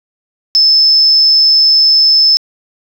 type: tone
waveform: sine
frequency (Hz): 5250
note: E8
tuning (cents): -8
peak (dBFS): -4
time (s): 0.55-2.37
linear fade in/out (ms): 0
effects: tanh soft clip ceiling 0 dBFS + 7-bit